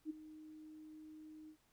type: tone with ADSR envelope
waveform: sine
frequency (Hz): 310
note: D#4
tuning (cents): -6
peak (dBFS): -37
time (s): 0.05-1.57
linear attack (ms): 50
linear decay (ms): 14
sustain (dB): -15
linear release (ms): 79
effects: pink hiss -75 dBFS RMS until 1.72 s